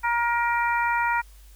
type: harmonic tone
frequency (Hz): 472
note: A#4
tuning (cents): +22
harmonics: 2 / 3 / 4 / 5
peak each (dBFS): -23 / -27 / -29 / -31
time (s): 0.03-1.22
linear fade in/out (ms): 20
effects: added 50 Hz sine -46 dBFS peak until 1.55 s + white hiss -57 dBFS RMS until 1.55 s